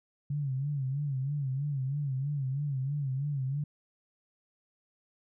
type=tone with vibrato; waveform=sine; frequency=138.59 Hz; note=C#3; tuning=in tune; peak=-29 dBFS; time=0.3-3.64 s; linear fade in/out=5 ms; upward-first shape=sine; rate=3.1 Hz; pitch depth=110 cents each way; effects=none